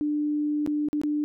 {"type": "tone with dropouts", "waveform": "sine", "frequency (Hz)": 297.4, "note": "D4", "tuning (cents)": 22, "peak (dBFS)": -23, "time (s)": [0.01, 1.24], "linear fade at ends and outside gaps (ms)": 0, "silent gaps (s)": [[0.663, 0.674], [0.886, 0.93], [1.015, 1.035]], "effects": []}